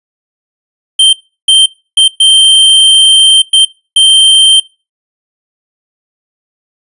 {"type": "tone bursts at uneven times", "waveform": "square", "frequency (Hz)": 3136, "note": "G7", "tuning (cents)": 0, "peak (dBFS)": -3, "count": 6, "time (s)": [[0.99, 1.13], [1.48, 1.66], [1.97, 2.08], [2.2, 3.42], [3.53, 3.65], [3.96, 4.6]], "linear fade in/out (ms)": 5, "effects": ["noise-tail reverb RT60 0.3 s tail -21 dB re dry", "resampled to 24000 Hz"]}